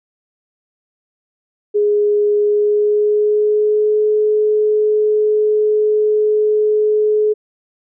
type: tone with pitch glide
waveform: sine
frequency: 415.3 to 425.5 Hz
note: G#4 to G#4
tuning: 0 to +42 cents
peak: -11 dBFS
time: 1.74-7.34 s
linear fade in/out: 20 ms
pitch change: +42 cents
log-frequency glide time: 2.39-4.03 s
effects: none